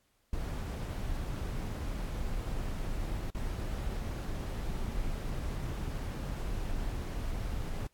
brown noise with dropouts, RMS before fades -35 dBFS, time 0.33-7.87 s, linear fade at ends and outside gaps 2 ms, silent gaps 3.302-3.348 s, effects pink hiss -73 dBFS RMS until 7.93 s + AAC 64 kbps

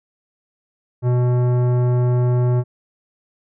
sine tone with tanh clipping, 123.47 Hz, B2, in tune, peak -16 dBFS, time 1.02-2.64 s, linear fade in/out 50 ms, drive 15 dB, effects none

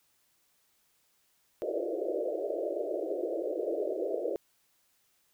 white band-pass noise, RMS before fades -33 dBFS, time 1.62-4.36 s, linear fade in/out 0 ms, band 320 to 640 Hz, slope 96 dB/octave, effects white hiss -71 dBFS RMS until 5.33 s

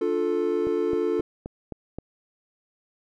triangle chord, D minor, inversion none, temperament just, 293.7 / 352.4 / 440.5 Hz, D4 / F4 / A4, 0 / +16 / +2 cents, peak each -28 / -24 / -23 dBFS, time 0.01-1.21 s, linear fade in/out 5 ms
click train, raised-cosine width 2 ms, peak -20 dBFS, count 6, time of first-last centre 0.67-1.986 s, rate 3.8 Hz
effects none

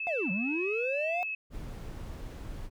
sine tone with vibrato, 2600 Hz, E7, 24 cents flat, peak -32 dBFS, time 0-1.35 s, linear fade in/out 5 ms, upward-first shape triangle, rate 1.2 Hz, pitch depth 33 cents each way
triangle linear two-way sweep, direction down then up, 731 to 174.61 to 731 Hz, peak -28 dBFS, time 0.07-1.23 s, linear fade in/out 0 ms, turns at 0.31 s
brown noise, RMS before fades -40 dBFS, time 1.5-2.7 s, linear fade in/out 50 ms
effects none

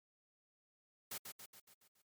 white noise with echo, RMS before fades -44 dBFS, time 1.11-1.18 s, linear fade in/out 5 ms, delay 140 ms, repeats 6, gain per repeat -5 dB, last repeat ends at 2.02 s, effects MP3 96 kbps

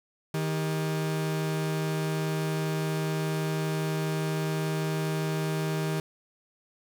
40% pulse tone pair together, 157.1 / 399.2 Hz, D#3 / G4, +17 / +32 cents, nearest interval octave + major third, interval 1615 cents, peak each -27 / -33 dBFS, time 0.34-6 s, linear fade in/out 2 ms, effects none

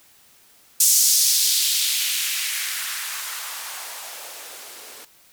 violet noise with band-pass filter sweep, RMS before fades -23 dBFS, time 0.8-5.05 s, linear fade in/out 5 ms, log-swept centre 6800 to 340 Hz, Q 1.6, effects white hiss -54 dBFS RMS until 5.32 s

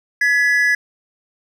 triangle tone pair together, 1687.5 / 1974 Hz, G#6 / B6, +27 / -1 cents, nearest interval minor third, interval 272 cents, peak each -13 / -15 dBFS, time 0.21-0.75 s, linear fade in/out 5 ms, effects none

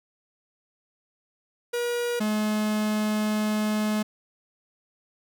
45% pulse tone pair in turn, 479.6 / 213.1 Hz, A#4 / G#3, +49 / +45 cents, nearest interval octave + major second, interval 1404 cents, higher first, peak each -25 / -23 dBFS, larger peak second, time 1.73-2.2 / 2.2-4.03 s, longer second, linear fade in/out 10 ms, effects none

